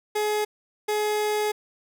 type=tone bursts at uneven times; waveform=30% pulse; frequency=422.1 Hz; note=G#4; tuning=28 cents sharp; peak=-20 dBFS; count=2; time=0.15-0.45 / 0.88-1.52 s; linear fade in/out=10 ms; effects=none